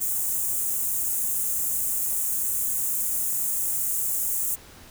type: high-pass noise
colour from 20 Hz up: white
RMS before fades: -26 dBFS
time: 0-4.56 s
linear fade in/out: 20 ms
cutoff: 6900 Hz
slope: 48 dB/octave
effects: pink hiss -48 dBFS RMS until 4.9 s